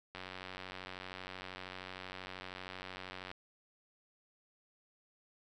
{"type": "click train", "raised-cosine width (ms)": 0.3, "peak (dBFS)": -28, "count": 295, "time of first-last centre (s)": [0.15, 3.315], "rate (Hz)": 92.9, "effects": []}